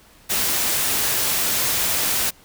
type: noise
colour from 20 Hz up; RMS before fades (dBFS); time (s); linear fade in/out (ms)
white; -21; 0.29-2.31; 20
effects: pink hiss -51 dBFS RMS until 2.44 s